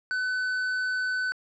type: tone with tanh clipping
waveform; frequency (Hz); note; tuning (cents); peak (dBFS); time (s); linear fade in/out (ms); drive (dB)
sine; 1507; F#6; +31; -27; 0.11-1.32; 0; 8
effects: low-pass 7000 Hz 12 dB/octave